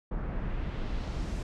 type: noise with low-pass filter sweep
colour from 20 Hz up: brown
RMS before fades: -33 dBFS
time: 0.11-1.43 s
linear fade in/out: 5 ms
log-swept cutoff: 1300 to 8500 Hz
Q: 1.2
effects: none